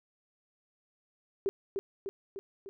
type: tone with echo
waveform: sine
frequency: 392 Hz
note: G4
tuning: in tune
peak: -26 dBFS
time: 1.46-1.49 s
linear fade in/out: 0 ms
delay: 300 ms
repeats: 4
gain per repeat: -4 dB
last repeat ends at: 2.69 s
effects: none